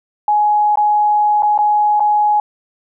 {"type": "tone with dropouts", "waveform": "sine", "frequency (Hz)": 838, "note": "G#5", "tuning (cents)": 15, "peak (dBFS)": -10, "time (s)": [0.28, 2.4], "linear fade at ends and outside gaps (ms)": 2, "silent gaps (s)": [[0.757, 0.773], [1.423, 1.431], [1.578, 1.588], [1.997, 2.004]], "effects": []}